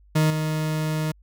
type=tone with level steps; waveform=40% pulse; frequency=155.56 Hz; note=D#3; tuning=in tune; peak=-16 / -22 dBFS; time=0.15-1.12 s; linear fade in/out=10 ms; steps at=0.3 s; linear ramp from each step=5 ms; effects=added 50 Hz sine -51 dBFS peak until 1.22 s